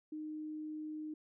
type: tone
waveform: sine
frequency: 307.7 Hz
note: D#4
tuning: 19 cents flat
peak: -40 dBFS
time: 0.12-1.14 s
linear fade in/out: 5 ms
effects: none